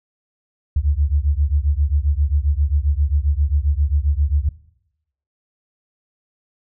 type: beating tone pair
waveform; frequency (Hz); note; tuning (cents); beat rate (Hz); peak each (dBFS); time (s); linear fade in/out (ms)
sine; 69.3 / 76.8; C#2 / D#2; 0 / -22; 7.5; -18; 0.76-4.49; 5
effects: noise-tail reverb RT60 0.8 s tail -18 dB re dry